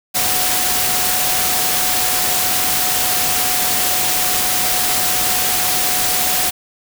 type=tone in noise; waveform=sine; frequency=736 Hz; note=F#5; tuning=9 cents flat; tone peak=-26 dBFS; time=0.14-6.51 s; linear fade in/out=20 ms; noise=white; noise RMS=-17 dBFS; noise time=0.14-6.51 s; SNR=-12 dB; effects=none